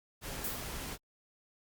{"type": "noise", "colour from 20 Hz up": "pink", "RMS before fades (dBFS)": -41, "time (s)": [0.21, 0.98], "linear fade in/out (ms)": 50}
{"type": "noise with exponential decay", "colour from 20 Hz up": "violet", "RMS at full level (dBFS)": -33, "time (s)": [0.44, 0.83], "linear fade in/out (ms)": 5, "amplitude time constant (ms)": 83}
{"effects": ["Opus 48 kbps"]}